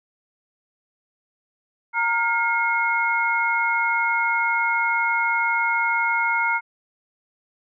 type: tone cluster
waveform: sine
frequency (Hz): 928 / 1413 / 2161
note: A#5 / F6 / C#7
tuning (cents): -8 / +20 / -45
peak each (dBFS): -23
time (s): 1.93-6.61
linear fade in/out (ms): 50
effects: none